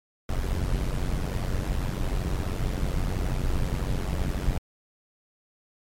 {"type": "noise with amplitude modulation", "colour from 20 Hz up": "brown", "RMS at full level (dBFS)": -23, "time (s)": [0.29, 4.58], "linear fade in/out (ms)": 2, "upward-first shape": "sine", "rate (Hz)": 92.5, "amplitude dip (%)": 80, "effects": ["MP3 64 kbps"]}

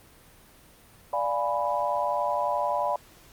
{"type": "chord", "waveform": "sine", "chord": "D diminished seventh", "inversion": "none", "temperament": "equal", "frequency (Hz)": [587.3, 698.5, 830.6, 987.8], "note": ["D5", "F5", "Ab5", "Cb6"], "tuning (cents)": [0, 0, 0, 0], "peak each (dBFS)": [-29, -31, -31, -28], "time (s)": [1.13, 2.96], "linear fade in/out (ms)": 2, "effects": ["pink hiss -54 dBFS RMS until 3.32 s", "Opus 32 kbps"]}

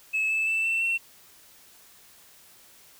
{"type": "tone with pitch steps", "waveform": "sine", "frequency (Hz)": [2594, 2623, 2652, 2681, 2710], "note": ["E7", "E7", "E7", "E7", "E7"], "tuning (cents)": [-28, -9, 10, 29, 47], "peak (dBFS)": -21, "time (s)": [0.13, 0.98], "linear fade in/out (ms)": 20, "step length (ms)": 170, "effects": ["tanh soft clip ceiling -21 dBFS", "white hiss -54 dBFS RMS until 2.99 s"]}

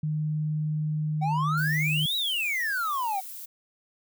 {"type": "tone", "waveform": "sine", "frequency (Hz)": 153.2, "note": "D#3", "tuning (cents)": -27, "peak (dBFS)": -25, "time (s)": [0.03, 2.06], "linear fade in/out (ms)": 5}
{"type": "exponential two-way sweep", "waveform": "triangle", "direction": "up then down", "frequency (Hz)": [740, 3937, 740], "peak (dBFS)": -24, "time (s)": [1.21, 3.21], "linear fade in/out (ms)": 20, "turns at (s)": 2.16}
{"type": "noise", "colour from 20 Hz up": "violet", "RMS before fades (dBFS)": -40, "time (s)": [1.57, 3.46], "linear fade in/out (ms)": 10}
{"effects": []}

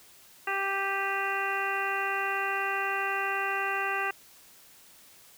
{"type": "harmonic tone with a mistuned harmonic", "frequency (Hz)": 392, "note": "G4", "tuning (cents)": 0, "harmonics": [1, 2, 3, 4, 5, 6, 7], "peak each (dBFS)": [-37, -34, -34, -33, -35, -40, -36], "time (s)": [0.47, 4.11], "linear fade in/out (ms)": 5, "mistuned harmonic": 6, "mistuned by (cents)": 72, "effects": ["white hiss -55 dBFS RMS until 5.37 s"]}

